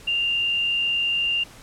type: tone with frequency modulation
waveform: sine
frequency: 2794 Hz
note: F7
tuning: in tune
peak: -20 dBFS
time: 0.07-1.44 s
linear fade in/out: 10 ms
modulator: 58.1 Hz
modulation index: 0.59
effects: pink hiss -46 dBFS RMS until 1.62 s + low-pass 11000 Hz 12 dB/octave